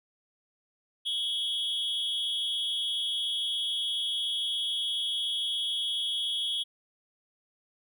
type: tone with amplitude modulation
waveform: triangle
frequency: 3328 Hz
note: G#7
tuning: 3 cents sharp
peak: -23 dBFS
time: 1.05-6.64 s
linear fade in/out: 20 ms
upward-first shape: sine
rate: 289 Hz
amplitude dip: 80%
effects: none